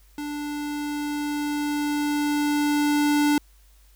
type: tone with level ramp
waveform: square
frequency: 293.7 Hz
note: D4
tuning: in tune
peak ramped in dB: -30 to -18 dBFS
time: 0.18-3.38 s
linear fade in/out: 2 ms
effects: added 50 Hz sine -52 dBFS peak until 3.95 s + white hiss -61 dBFS RMS until 3.95 s